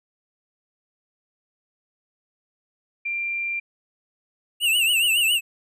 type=tone; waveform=sine; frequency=2375 Hz; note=D7; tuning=19 cents sharp; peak=-24 dBFS; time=3.05-3.6 s; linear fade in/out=10 ms
type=tone with vibrato; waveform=square; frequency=2779 Hz; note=F7; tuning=9 cents flat; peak=-18 dBFS; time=4.6-5.41 s; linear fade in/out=50 ms; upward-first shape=triangle; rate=7.2 Hz; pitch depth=130 cents each way
effects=none